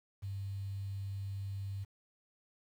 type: tone with quantisation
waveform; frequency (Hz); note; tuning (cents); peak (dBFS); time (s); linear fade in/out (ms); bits
sine; 98.4; G2; +7; -37; 0.22-1.85; 20; 10
effects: none